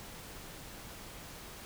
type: silence
effects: pink hiss -48 dBFS RMS until 1.65 s